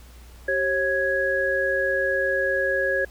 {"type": "tone cluster", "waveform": "sine", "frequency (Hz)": [386.4, 542, 1664], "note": ["G4", "C#5", "G#6"], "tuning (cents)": [-25, -39, 3], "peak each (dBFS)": [-29, -24, -23], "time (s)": [0.48, 3.05], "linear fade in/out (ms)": 5, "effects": ["added 60 Hz sine -44 dBFS peak until 3.1 s", "pink hiss -52 dBFS RMS until 3.1 s"]}